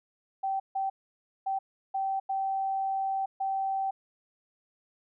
sine tone bursts at uneven times, 775 Hz, G5, 20 cents flat, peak -27 dBFS, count 6, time 0.43-0.6 / 0.75-0.9 / 1.46-1.59 / 1.94-2.2 / 2.29-3.26 / 3.4-3.91 s, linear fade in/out 10 ms, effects none

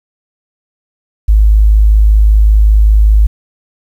sine tone, 52.6 Hz, G#1, 23 cents sharp, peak -3 dBFS, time 1.28-3.27 s, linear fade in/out 10 ms, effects 7-bit

